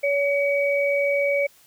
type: tone pair together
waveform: sine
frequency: 566.1 / 2267 Hz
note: C#5 / C#7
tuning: +36 / +38 cents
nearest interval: 2 octaves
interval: 2402 cents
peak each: -20 / -24 dBFS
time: 0.03-1.47 s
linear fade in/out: 10 ms
effects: white hiss -55 dBFS RMS until 1.66 s